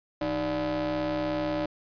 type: ring-modulated tone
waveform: 40% pulse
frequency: 138.59 Hz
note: C#3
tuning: in tune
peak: -23 dBFS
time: 0.21-1.66 s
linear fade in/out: 5 ms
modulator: 447 Hz
effects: resampled to 11025 Hz